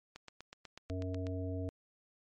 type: click train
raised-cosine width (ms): 0.2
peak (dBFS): -30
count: 10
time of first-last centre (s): 0.16-1.268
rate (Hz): 8.12
type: harmonic tone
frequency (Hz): 92.5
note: F#2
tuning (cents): 0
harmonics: 1 / 3 / 5 / 7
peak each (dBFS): -37 / -41 / -45 / -46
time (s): 0.9-1.69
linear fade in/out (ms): 0
effects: MP3 48 kbps